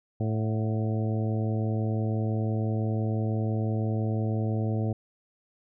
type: harmonic tone with a mistuned harmonic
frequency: 110 Hz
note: A2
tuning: in tune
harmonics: 1 / 2 / 3 / 4 / 5 / 6 / 7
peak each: -26 / -32 / -36 / -38 / -40 / -42 / -43 dBFS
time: 0.2-4.93 s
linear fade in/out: 5 ms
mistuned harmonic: 7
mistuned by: -55 cents
effects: none